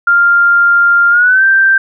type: tone with pitch glide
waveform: sine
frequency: 1396.9 to 1568 Hz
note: F6 to G6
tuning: 0 to 0 cents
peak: -5 dBFS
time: 0.07-1.78 s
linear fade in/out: 5 ms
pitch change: +200 cents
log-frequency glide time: 1.1-1.44 s
effects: none